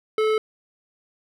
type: tone with hard clipping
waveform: sine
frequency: 434.1 Hz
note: A4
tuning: 23 cents flat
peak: -20 dBFS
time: 0.18-0.38 s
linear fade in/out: 2 ms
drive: 14 dB
effects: none